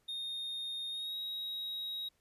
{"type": "tone with pitch glide", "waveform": "triangle", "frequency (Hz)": [3686, 3805], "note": ["A#7", "A#7"], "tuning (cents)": [-20, 35], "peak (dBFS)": -36, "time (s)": [0.08, 2.09], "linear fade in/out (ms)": 10, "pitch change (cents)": 55, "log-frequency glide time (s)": [0.9, 1.16], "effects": ["pink hiss -75 dBFS RMS until 2.2 s", "resampled to 32000 Hz"]}